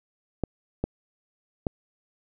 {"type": "clicks", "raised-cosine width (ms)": 2, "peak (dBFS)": -12, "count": 3, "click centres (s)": [0.437, 0.84, 1.668], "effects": []}